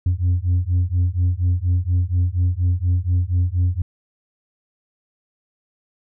sine beating tone pair, 87.31 / 91.51 Hz, F2 / F#2, 0 / -19 cents, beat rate 4.2 Hz, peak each -17 dBFS, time 0.06-3.82 s, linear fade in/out 5 ms, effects tanh soft clip ceiling -13 dBFS

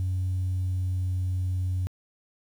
sine tone with pitch glide, 92.5 to 91.86 Hz, F#2 to F#2, 0 to -12 cents, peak -23 dBFS, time 0-1.87 s, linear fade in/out 0 ms, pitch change -12 cents, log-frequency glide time 0.26-1.24 s, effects tanh soft clip ceiling -22 dBFS + 9-bit

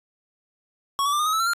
square tone with pitch steps, 1108.7 / 1145.8 / 1184.2 / 1223.8 / 1264.8 / 1307.1 / 1350.9 / 1396.1 Hz, C#6 / D6 / D6 / D#6 / D#6 / E6 / E6 / F6, 0 / -43 / +14 / -29 / +28 / -15 / +42 / -1 cents, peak -21 dBFS, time 0.99-1.534 s, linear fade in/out 0 ms, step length 68 ms, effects resampled to 32000 Hz

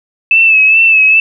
sine tone with vibrato, 2619 Hz, E7, 12 cents flat, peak -4 dBFS, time 0.31-1.2 s, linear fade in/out 2 ms, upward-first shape sine, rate 2.4 Hz, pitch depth 45 cents each way, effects none

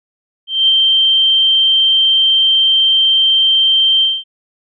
sine tone with ADSR envelope, 3138 Hz, G7, 1 cent sharp, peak -6 dBFS, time 0.47-4.24 s, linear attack 220 ms, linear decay 5 ms, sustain -2 dB, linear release 220 ms, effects none

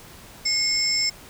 sine tone cluster, 2157 / 5290 / 7440 Hz, C#7 / E8 / A#8, -48 / +5 / -4 cents, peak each -28 / -21 / -28 dBFS, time 0.45-1.1 s, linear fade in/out 10 ms, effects pink hiss -45 dBFS RMS until 1.29 s

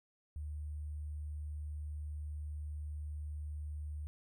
sine tone with sample-and-hold, 75 Hz, D2, 37 cents sharp, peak -39 dBFS, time 0.36-4.07 s, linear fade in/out 0 ms, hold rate 8820 Hz, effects none

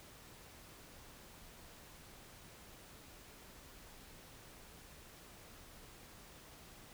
silence, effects pink hiss -57 dBFS RMS until 6.93 s

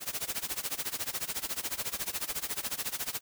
white noise with tremolo, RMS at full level -32 dBFS, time 0-3.21 s, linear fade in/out 50 ms, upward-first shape sine, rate 14 Hz, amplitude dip 90%, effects none

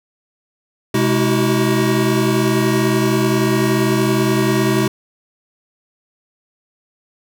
square tone cluster, 128.7 / 208.6 / 322.4 / 375.7 Hz, C3 / G#3 / E4 / F#4, -28 / +8 / -38 / +26 cents, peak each -20 dBFS, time 0.94-4.88 s, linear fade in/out 5 ms, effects none

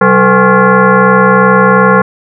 sine tone with frequency modulation, 444.1 Hz, A4, 16 cents sharp, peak -3 dBFS, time 0.01-2.02 s, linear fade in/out 5 ms, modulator 317 Hz, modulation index 3.5, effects none

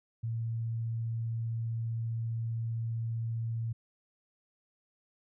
sine tone, 114.4 Hz, A#2, 32 cents flat, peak -31 dBFS, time 0.23-3.73 s, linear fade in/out 10 ms, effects none

